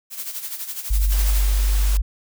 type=noise with tremolo; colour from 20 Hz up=blue; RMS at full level=-28 dBFS; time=0.1-1.46 s; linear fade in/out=50 ms; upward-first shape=sine; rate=12 Hz; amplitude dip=65%
type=tone; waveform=sine; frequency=48.95 Hz; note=G1; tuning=2 cents flat; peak=-15 dBFS; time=0.9-2.02 s; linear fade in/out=10 ms
type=noise; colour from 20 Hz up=white; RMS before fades=-31 dBFS; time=1.12-1.97 s; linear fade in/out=0 ms
effects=none